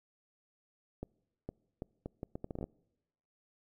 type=accelerating click train; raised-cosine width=2 ms; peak=-26 dBFS; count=13; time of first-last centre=1.03-2.641 s; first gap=460 ms; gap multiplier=0.72; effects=noise-tail reverb RT60 1.0 s tail -26 dB re dry